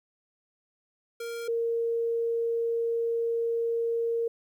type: tone pair in turn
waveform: square / sine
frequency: 466.2 / 463 Hz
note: A#4 / A#4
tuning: 0 / -12 cents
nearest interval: unison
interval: 12 cents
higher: first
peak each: -34 / -25 dBFS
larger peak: second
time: 1.2-1.48 / 1.48-4.28 s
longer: second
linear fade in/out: 5 ms
effects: 11-bit